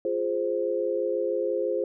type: chord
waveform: sine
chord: F minor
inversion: none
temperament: equal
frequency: 349.2 / 415.3 / 523.3 Hz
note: F4 / Ab4 / C5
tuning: 0 / 0 / 0 cents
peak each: -30 / -29 / -27 dBFS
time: 0.05-1.84 s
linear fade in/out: 2 ms
effects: none